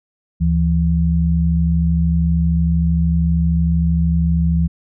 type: tone pair together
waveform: sine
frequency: 74 / 166.99 Hz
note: D2 / E3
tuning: +14 / +23 cents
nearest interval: octave + major second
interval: 1409 cents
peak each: -16 / -15 dBFS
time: 0.4-4.68 s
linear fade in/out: 20 ms
effects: none